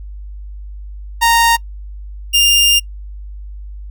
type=tone pair in turn; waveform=sawtooth; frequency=928 / 2803 Hz; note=A#5 / F7; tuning=-8 / +6 cents; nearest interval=octave + perfect fifth; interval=1914 cents; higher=second; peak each=-5 dBFS; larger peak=neither; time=1.21-1.57 / 2.33-2.8 s; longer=second; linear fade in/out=20 ms; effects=noise-tail reverb RT60 0.1 s tail -26 dB re dry + added 50 Hz sine -27 dBFS peak until 3.9 s